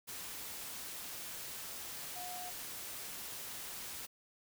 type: tone in noise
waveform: sine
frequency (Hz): 721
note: F#5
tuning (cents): -45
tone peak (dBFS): -45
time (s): 2.15-2.51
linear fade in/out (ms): 20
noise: white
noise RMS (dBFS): -45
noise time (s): 0.07-4.07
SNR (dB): -3
effects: none